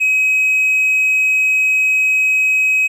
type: tone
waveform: triangle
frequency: 2540 Hz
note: D#7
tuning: 35 cents sharp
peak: -9 dBFS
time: 0-2.88 s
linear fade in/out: 20 ms
effects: tanh soft clip ceiling -5 dBFS + resampled to 32000 Hz